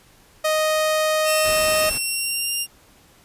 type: tone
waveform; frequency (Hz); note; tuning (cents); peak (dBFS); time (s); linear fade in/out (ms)
sawtooth; 622.3; D#5; 0; -14; 0.44-1.9; 10
type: tone with pitch glide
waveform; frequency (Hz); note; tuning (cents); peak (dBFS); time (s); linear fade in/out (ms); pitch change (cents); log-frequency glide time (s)
10% pulse; 2685 to 2793; E7 to F7; +31 to -1; -14; 1.24-2.67; 50; +68; 1.72-2.53
type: noise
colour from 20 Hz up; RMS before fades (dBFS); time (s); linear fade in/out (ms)
pink; -33; 1.44-1.99; 20
effects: pink hiss -53 dBFS RMS until 3.24 s + resampled to 32000 Hz